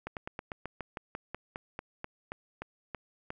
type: slowing click train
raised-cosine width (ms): 0.5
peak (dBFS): -22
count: 17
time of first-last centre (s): 0.07-3.304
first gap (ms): 98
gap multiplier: 1.09
effects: none